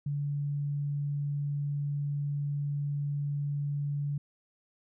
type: tone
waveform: sine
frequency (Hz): 143.9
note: D3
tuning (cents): -35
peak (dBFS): -29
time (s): 0.06-4.18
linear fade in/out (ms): 5
effects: none